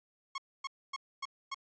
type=tone bursts; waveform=sawtooth; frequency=1091 Hz; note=C#6; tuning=28 cents flat; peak=-32 dBFS; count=5; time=0.35-1.545 s; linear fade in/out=5 ms; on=31 ms; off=260 ms; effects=resampled to 16000 Hz